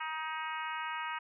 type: harmonic tone with a mistuned harmonic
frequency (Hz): 314.9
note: D#4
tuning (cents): +21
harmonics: 3 / 4 / 5 / 6 / 7 / 8 / 9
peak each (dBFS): -39 / -41 / -43 / -45 / -46 / -47 / -48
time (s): 0-1.19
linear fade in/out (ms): 10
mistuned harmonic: 9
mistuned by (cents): +24
effects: none